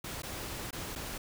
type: noise with dropouts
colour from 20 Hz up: pink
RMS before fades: -40 dBFS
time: 0.04-1.18 s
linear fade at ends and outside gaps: 5 ms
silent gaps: 0.221-0.232 / 0.708-0.728 / 0.954-0.958 s
effects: none